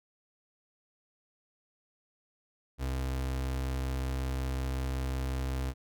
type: tone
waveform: 35% pulse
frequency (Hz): 65.41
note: C2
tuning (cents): 0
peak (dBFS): -29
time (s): 2.78-5.74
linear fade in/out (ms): 50
effects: none